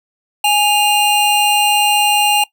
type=tone pair together; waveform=square; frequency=830.6 / 2794 Hz; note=G#5 / F7; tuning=0 / 0 cents; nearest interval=octave + major sixth; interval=2100 cents; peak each=-14 dBFS; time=0.44-2.44 s; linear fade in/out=5 ms; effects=noise-tail reverb RT60 0.1 s tail -20 dB re dry

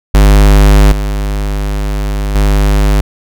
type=tone with level steps; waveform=square; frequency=50.5 Hz; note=G#1; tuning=48 cents flat; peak=-3 / -13 / -7 dBFS; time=0.14-3.01 s; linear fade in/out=5 ms; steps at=0.92 / 2.35 s; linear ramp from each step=2 ms; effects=none

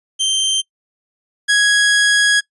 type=tone pair in turn; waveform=sawtooth; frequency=3136 / 1661.2 Hz; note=G7 / G#6; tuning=0 / 0 cents; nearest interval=major seventh; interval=1100 cents; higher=first; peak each=-11 / -7 dBFS; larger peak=second; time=0.19-0.62 / 1.48-2.41 s; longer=second; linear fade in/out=20 ms; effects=noise-tail reverb RT60 0.1 s tail -23 dB re dry + resampled to 24000 Hz

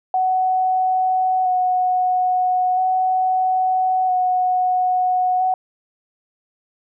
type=tone with vibrato; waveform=sine; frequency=740 Hz; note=F#5; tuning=in tune; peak=-15 dBFS; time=0.14-5.54 s; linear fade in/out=2 ms; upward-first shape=square; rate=0.38 Hz; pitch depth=13 cents each way; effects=none

